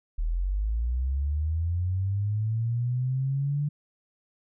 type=linear sweep; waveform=sine; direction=up; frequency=37.76 to 147.7 Hz; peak=-24 dBFS; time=0.18-3.69 s; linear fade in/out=10 ms; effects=none